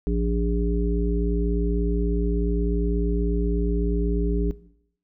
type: harmonic tone with a mistuned harmonic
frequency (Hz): 58.27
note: A#1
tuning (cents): 0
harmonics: 1 / 3 / 5 / 7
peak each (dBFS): -22 / -27 / -29 / -30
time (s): 0.07-4.51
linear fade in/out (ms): 0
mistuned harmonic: 1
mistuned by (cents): -130
effects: noise-tail reverb RT60 0.7 s tail -19 dB re dry